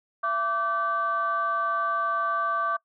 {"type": "tone cluster", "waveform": "sine", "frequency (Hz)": [672, 1163, 1535], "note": ["E5", "D6", "G6"], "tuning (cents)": [33, -17, -37], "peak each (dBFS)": [-32, -24, -31], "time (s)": [0.23, 2.77], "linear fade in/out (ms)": 10, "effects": ["noise-tail reverb RT60 0.1 s tail -23 dB re dry", "tanh soft clip ceiling -15 dBFS"]}